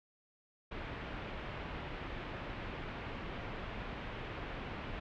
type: low-pass noise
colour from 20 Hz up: pink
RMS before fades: -43 dBFS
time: 0.71-5 s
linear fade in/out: 10 ms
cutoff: 3000 Hz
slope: 24 dB/octave
effects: none